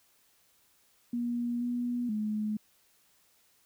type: tone with pitch steps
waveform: sine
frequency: 239.4 / 242.8 / 213 Hz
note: A#3 / B3 / G#3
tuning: +46 / -29 / +44 cents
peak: -29 dBFS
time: 1.13-2.57 s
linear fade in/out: 5 ms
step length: 480 ms
effects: white hiss -67 dBFS RMS until 3.65 s